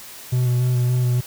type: tone with vibrato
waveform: triangle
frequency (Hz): 124.2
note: B2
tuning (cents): +10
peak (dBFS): -14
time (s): 0.32-1.21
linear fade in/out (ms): 10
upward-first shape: square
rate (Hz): 3.5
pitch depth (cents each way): 15
effects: white hiss -39 dBFS RMS until 1.26 s